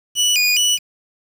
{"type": "tone with vibrato", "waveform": "25% pulse", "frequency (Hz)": 2693, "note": "E7", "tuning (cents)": 36, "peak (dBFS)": -10, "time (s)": [0.15, 0.79], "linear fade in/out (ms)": 50, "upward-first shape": "square", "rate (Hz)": 2.4, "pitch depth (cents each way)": 160, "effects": ["7-bit"]}